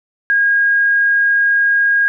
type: tone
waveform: sine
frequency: 1631 Hz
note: G#6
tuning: 32 cents flat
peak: -10 dBFS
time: 0.3-2.08 s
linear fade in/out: 0 ms
effects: none